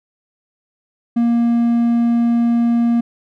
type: tone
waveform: triangle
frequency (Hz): 235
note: A#3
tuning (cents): +14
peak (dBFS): -10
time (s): 1.16-3.01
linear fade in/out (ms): 10
effects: none